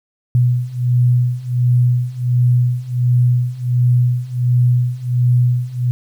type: beating tone pair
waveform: sine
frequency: 122.4 / 123.8 Hz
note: B2 / B2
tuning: -15 / +5 cents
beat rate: 1.4 Hz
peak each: -16 / -14 dBFS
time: 0.35-5.91 s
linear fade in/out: 0 ms
effects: 8-bit